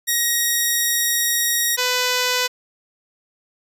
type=tone pair in turn; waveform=5% pulse; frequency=1885 / 499.3 Hz; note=A#6 / B4; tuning=+19 / +19 cents; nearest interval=octave + major seventh; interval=2300 cents; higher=first; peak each=-6 dBFS; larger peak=neither; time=0.07-1.77 / 1.77-2.48 s; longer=first; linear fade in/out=20 ms; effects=resampled to 32000 Hz